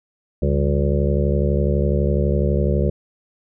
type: harmonic tone with a mistuned harmonic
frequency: 72 Hz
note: D2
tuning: 34 cents flat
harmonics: 1 / 2 / 3 / 5 / 6 / 7 / 8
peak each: -19 / -22 / -24 / -26 / -27 / -27 / -28 dBFS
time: 0.42-2.9 s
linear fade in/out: 5 ms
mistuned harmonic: 3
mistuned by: -100 cents
effects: none